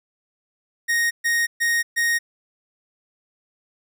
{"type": "tone bursts", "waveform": "45% pulse", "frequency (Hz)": 1864.7, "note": "A#6", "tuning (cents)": 0, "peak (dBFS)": -18, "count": 4, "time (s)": [0.88, 2.19], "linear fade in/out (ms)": 20, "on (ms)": 230, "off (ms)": 130, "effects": []}